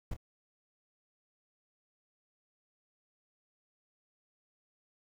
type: noise with echo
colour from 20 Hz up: brown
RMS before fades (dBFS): -35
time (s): 0.11-0.14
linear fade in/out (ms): 5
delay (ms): 27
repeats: 1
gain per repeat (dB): -11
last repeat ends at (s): 0.167
effects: none